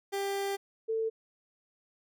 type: tone pair in turn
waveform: 30% pulse / sine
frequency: 396.2 / 446.2 Hz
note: G4 / A4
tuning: +18 / +24 cents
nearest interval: major second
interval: 206 cents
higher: second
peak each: -28 dBFS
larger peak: neither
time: 0.12-0.57 / 0.88-1.1 s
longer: first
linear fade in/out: 20 ms
effects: none